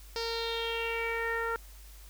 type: tone with low-pass filter sweep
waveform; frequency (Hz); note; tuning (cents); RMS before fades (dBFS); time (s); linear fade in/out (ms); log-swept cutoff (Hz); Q
sawtooth; 459.6; A#4; -25; -33; 0.16-1.56; 0; 5000 to 1500; 5.4
effects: added 50 Hz sine -48 dBFS peak until 2.09 s + white hiss -56 dBFS RMS until 2.09 s